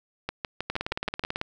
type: two click trains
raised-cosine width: 0.3 ms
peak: -13 / -13 dBFS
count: 14 / 7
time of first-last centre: 0.7-1.414 / 0.29-1.238 s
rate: 18.2 / 6.33 Hz
effects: none